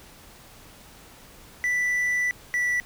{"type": "tone pair in turn", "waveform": "triangle", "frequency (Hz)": [1975.5, 1960.7], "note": ["B6", "B6"], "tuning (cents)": [0, -13], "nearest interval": "unison", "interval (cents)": 13, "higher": "first", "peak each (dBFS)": -20, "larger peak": "neither", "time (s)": [[1.64, 2.31], [2.54, 2.8]], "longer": "first", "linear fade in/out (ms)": 0, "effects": ["pink hiss -49 dBFS RMS until 2.85 s"]}